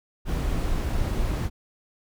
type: noise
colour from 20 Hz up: brown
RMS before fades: -25 dBFS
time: 0.25-1.5 s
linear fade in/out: 50 ms
effects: none